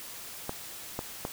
clicks, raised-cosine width 1 ms, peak -18 dBFS, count 3, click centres 0.494 / 0.991 / 1.251 s, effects white hiss -43 dBFS RMS until 1.32 s

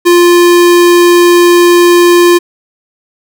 square tone, 349.2 Hz, F4, in tune, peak -3 dBFS, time 0.05-2.39 s, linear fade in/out 20 ms, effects none

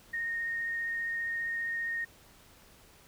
sine tone with vibrato, 1851 Hz, A#6, 13 cents flat, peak -31 dBFS, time 0.13-2.05 s, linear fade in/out 10 ms, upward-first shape triangle, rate 15 Hz, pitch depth 12 cents each way, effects pink hiss -58 dBFS RMS until 3.07 s

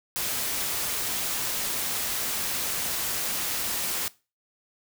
white noise, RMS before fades -29 dBFS, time 0.16-4.08 s, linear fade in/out 0 ms, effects noise-tail reverb RT60 0.3 s tail -20 dB re dry

